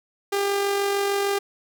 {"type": "tone with amplitude modulation", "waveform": "sawtooth", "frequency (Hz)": 400, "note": "G4", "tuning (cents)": 35, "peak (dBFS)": -16, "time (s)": [0.32, 1.39], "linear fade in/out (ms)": 10, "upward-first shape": "sine", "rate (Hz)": 46.6, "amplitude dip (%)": 30, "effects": []}